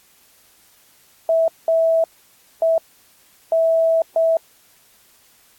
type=tone bursts at uneven times; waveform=sine; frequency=654 Hz; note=E5; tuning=14 cents flat; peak=-13 dBFS; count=5; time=1.29-1.48 / 1.68-2.04 / 2.62-2.78 / 3.52-4.02 / 4.16-4.37 s; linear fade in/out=2 ms; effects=white hiss -54 dBFS RMS until 5.58 s + AAC 64 kbps